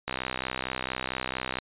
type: click train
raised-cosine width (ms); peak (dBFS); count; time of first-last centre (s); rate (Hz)
0.3; -13; 98; 0.08-1.586; 64.4
effects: resampled to 8000 Hz